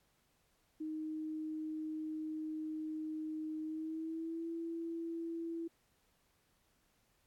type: tone with pitch glide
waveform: sine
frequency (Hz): 311.9 to 332.4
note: D#4 to E4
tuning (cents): +4 to +15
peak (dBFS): -38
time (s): 0.8-5.68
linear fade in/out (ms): 10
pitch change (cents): +111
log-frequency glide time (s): 3.63-4.48
effects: pink hiss -75 dBFS RMS until 7.26 s + AAC 64 kbps